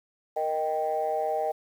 sine chord, Eb major, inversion second, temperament equal, 466.2 / 622.3 / 784 Hz, Bb4 / Eb5 / G5, 0 / 0 / 0 cents, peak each -31 / -28 / -28 dBFS, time 0.36-1.52 s, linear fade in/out 10 ms, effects tanh soft clip ceiling -18 dBFS + 9-bit

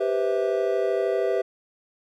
triangle chord, C major seventh, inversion second, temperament just, 392.4 / 490.5 / 523.3 / 654.1 Hz, G4 / B4 / C5 / E5, +2 / -12 / 0 / -14 cents, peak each -23 / -25 / -28 / -25 dBFS, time 0-1.42 s, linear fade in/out 10 ms, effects none

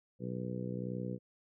harmonic tone, 61.74 Hz, B1, in tune, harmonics 2 / 3 / 4 / 5 / 6 / 7 / 8, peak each -41 / -40 / -45 / -48 / -47 / -49 / -45 dBFS, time 0.19-1.19 s, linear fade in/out 50 ms, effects none

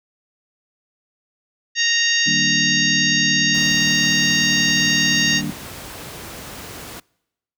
harmonic tone, 930 Hz, A#5, 4 cents flat, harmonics 2 / 3 / 4 / 5 / 6 / 7, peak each -20 / -22 / -23 / -24 / -25 / -25 dBFS, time 1.75-5.42 s, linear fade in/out 50 ms
sine chord, Eb major seventh, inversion none, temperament equal, 155.56 / 196 / 233.1 / 293.7 Hz, Eb3 / G3 / Bb3 / D4, 0 / 0 / 0 / 0 cents, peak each -28 dBFS, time 2.26-5.51 s, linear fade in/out 10 ms
pink noise, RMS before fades -34 dBFS, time 3.54-7 s, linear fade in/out 5 ms
effects noise-tail reverb RT60 0.9 s tail -26 dB re dry + high-pass 60 Hz 12 dB/octave

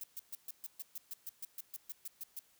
violet noise bursts, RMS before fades -43 dBFS, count 16, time 0.01-2.392 s, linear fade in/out 2 ms, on 27 ms, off 130 ms, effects white hiss -69 dBFS RMS until 2.59 s

